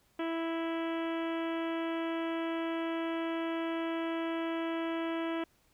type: harmonic tone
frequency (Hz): 329.6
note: E4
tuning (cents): 0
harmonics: 1 / 2 / 3 / 4 / 5 / 6 / 7 / 8 / 9 / 10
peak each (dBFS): -33 / -39 / -43 / -45 / -47 / -49 / -50 / -51 / -52 / -53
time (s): 0.19-5.44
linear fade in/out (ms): 5
effects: pink hiss -69 dBFS RMS until 5.73 s